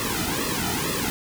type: noise with flanger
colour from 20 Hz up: pink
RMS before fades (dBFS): -26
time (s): 0-1.1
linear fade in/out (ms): 0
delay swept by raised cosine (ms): 1.3 to 1.85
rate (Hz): 2.2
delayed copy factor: -1
effects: none